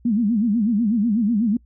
sine tone with vibrato, 220 Hz, A3, in tune, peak -16 dBFS, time 0.05-1.57 s, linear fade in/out 5 ms, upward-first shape sine, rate 8.1 Hz, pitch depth 180 cents each way, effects noise-tail reverb RT60 0.1 s tail -26 dB re dry + added 60 Hz sine -50 dBFS peak until 1.65 s

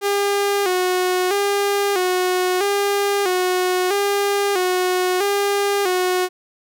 sawtooth tone with vibrato, 383.7 Hz, G4, 37 cents flat, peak -13 dBFS, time 0.01-6.29 s, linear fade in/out 50 ms, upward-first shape square, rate 0.77 Hz, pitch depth 85 cents each way, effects none

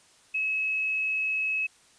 sine tone, 2575 Hz, E7, 41 cents flat, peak -25 dBFS, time 0.34-1.67 s, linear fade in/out 10 ms, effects white hiss -59 dBFS RMS until 1.98 s + resampled to 22050 Hz

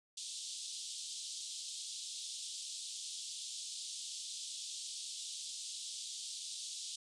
pink band-pass noise, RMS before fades -45 dBFS, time 0.17-6.96 s, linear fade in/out 5 ms, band 3300 to 9300 Hz, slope 48 dB/octave, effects resampled to 24000 Hz

